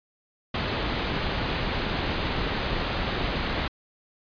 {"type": "low-pass noise", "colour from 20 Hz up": "pink", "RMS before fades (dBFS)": -28, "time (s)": [0.54, 3.68], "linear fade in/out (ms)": 5, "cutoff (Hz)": 4400, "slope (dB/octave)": 48, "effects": ["resampled to 11025 Hz"]}